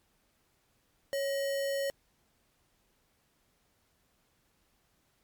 sine tone with sample-and-hold, 554 Hz, C#5, 1 cent flat, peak -29 dBFS, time 1.13-1.9 s, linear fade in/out 0 ms, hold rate 2450 Hz, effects pink hiss -72 dBFS RMS until 5.23 s + MP3 96 kbps

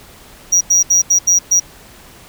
triangle tone bursts at uneven times, 5760 Hz, F#8, 47 cents flat, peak -7 dBFS, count 6, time 0.52-0.61 / 0.7-0.83 / 0.9-1.02 / 1.1-1.19 / 1.27-1.39 / 1.51-1.6 s, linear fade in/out 10 ms, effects pink hiss -41 dBFS RMS until 2.28 s

